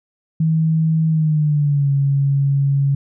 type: tone with pitch glide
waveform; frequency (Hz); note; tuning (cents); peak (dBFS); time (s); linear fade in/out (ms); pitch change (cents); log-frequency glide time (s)
sine; 160 to 139.29; D#3 to C#3; +49 to +9; -13; 0.4-2.95; 5; -240; 1.09-1.91
effects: none